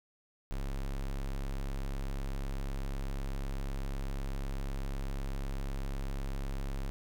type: tone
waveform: square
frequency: 34 Hz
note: C#1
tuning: 33 cents flat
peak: -34 dBFS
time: 0.51-6.9 s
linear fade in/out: 0 ms
effects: none